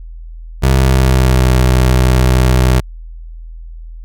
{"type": "tone with pitch glide", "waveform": "25% pulse", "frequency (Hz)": [66, 63.31], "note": ["C2", "B1"], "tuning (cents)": [16, 44], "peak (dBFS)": -4, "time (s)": [0.62, 2.81], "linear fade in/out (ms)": 20, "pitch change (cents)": -72, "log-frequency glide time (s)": [0.73, 1.5], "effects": ["added 41 Hz sine -27 dBFS peak until 4.04 s"]}